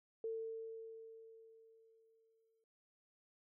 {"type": "tone with exponential decay", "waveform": "sine", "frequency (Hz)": 449.1, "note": "A4", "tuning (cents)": 35, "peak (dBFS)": -38, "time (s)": [0.24, 2.64], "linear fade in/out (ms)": 2, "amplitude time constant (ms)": 520, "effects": []}